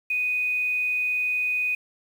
sine tone with quantisation, 2489 Hz, D#7, in tune, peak -22 dBFS, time 0.1-1.75 s, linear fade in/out 5 ms, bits 8, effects none

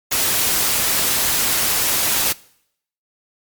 white noise, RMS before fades -18 dBFS, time 0.11-2.33 s, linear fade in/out 10 ms, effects noise-tail reverb RT60 0.7 s tail -22 dB re dry + MP3 96 kbps

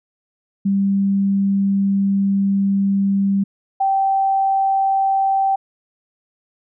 sine tone pair in turn, 197.1 / 777.8 Hz, G3 / G5, +10 / -14 cents, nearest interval 2 octaves, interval 2376 cents, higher second, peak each -14 dBFS, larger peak neither, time 0.65-3.44 / 3.8-5.56 s, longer first, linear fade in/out 10 ms, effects none

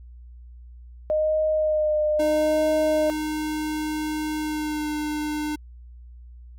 sine tone with vibrato, 614 Hz, D#5, 23 cents flat, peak -19 dBFS, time 1.1-3.1 s, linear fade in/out 0 ms, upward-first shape sine, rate 0.76 Hz, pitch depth 22 cents each way
square tone with pitch glide, 306.9 to 301.5 Hz, D#4 to D4, -24 to +46 cents, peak -26 dBFS, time 2.19-5.56 s, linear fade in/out 10 ms, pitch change -30 cents, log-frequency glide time 4.39-4.9 s
effects added 60 Hz sine -41 dBFS peak until 6.58 s

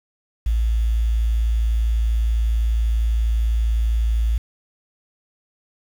sine tone with quantisation, 56.1 Hz, A1, 34 cents sharp, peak -16 dBFS, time 0.46-4.38 s, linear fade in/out 5 ms, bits 7, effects none

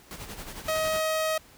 pink noise with tremolo, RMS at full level -38 dBFS, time 0.11-1 s, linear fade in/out 0 ms, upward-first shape sine, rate 11 Hz, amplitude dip 60%
sawtooth tone, 632 Hz, D#5, 27 cents sharp, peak -21 dBFS, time 0.68-1.38 s, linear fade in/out 5 ms
effects pink hiss -54 dBFS RMS until 1.57 s

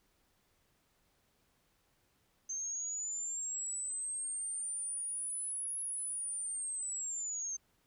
sine linear two-way sweep, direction up then down, 6272 to 10548 to 6272 Hz, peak -36 dBFS, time 2.49-7.57 s, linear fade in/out 10 ms, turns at 5.81 s, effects pink hiss -74 dBFS RMS until 7.86 s

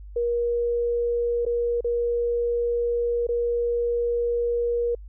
sine tone with dropouts, 475.2 Hz, A#4, 33 cents sharp, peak -21 dBFS, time 0.16-4.95 s, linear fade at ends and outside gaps 5 ms, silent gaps 1.452-1.463 / 1.808-1.844 / 3.269-3.288 s, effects added 50 Hz sine -38 dBFS peak until 5.08 s

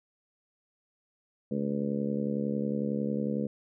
harmonic tone, 71 Hz, C#2, 42 cents sharp, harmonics 2 / 3 / 4 / 5 / 6 / 7 / 8, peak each -38 / -30 / -37 / -42 / -39 / -36 / -45 dBFS, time 1.51-3.47 s, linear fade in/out 5 ms, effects none

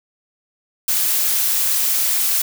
blue noise, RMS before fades -18 dBFS, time 0.88-2.42 s, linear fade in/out 5 ms, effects none

